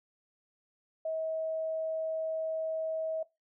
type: tone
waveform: sine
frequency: 640 Hz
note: D#5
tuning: 49 cents sharp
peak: -31 dBFS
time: 1.05-3.23 s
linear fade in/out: 5 ms
effects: noise-tail reverb RT60 0.2 s tail -18 dB re dry